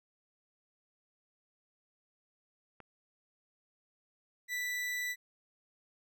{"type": "click", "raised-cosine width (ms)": 0.5, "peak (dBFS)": -35, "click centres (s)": 2.803}
{"type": "tone", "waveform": "40% pulse", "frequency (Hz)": 1975.5, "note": "B6", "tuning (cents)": 0, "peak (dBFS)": -33, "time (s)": [4.48, 5.16], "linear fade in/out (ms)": 50}
{"effects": []}